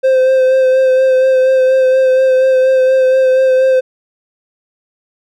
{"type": "tone with vibrato", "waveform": "triangle", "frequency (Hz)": 521, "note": "C5", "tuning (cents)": -7, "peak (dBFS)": -5, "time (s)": [0.03, 3.81], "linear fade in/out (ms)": 20, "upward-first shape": "sine", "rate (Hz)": 4.2, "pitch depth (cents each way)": 20, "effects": []}